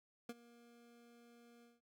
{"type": "tone with ADSR envelope", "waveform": "25% pulse", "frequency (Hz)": 236.5, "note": "A#3", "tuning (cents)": 25, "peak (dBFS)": -38, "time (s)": [0.29, 1.81], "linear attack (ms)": 4, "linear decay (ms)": 36, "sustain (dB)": -20, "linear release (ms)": 180, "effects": []}